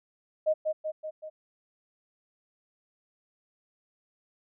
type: tone with echo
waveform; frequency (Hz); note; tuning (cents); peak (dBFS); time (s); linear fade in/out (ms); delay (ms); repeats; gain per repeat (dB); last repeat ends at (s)
sine; 622.3; D#5; 0; -21; 0.46-0.54; 20; 190; 4; -4; 1.3
effects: none